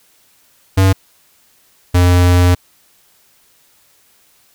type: tone pair in turn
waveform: square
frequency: 95.5 / 89.01 Hz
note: G2 / F2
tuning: -45 / +33 cents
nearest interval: minor second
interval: 122 cents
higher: first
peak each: -8 dBFS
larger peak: neither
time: 0.77-0.93 / 1.94-2.55 s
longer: second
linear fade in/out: 10 ms
effects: white hiss -53 dBFS RMS until 4.54 s